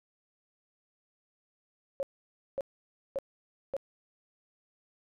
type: tone bursts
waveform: sine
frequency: 548 Hz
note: C#5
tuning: 20 cents flat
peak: -29 dBFS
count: 4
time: 2-3.766 s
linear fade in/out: 0 ms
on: 29 ms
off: 550 ms
effects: none